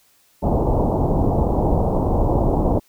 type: low-pass noise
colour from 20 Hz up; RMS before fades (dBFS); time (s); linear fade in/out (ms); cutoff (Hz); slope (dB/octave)
pink; -18; 0.42-2.8; 20; 910; 48
effects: white hiss -58 dBFS RMS until 2.88 s